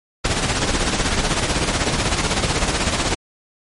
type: noise with tremolo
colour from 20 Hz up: pink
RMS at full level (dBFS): -17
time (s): 0.24-3.15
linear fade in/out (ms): 10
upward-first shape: sine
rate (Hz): 16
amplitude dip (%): 55
effects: low-pass 9000 Hz 12 dB/octave + MP3 48 kbps